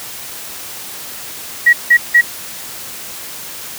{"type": "tone bursts", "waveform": "sine", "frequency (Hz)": 1912, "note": "A#6", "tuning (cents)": 43, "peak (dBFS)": -4, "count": 3, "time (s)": [1.66, 2.213], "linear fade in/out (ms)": 10, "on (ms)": 71, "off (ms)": 170, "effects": ["white hiss -29 dBFS RMS until 3.78 s", "high-pass 60 Hz 12 dB/octave"]}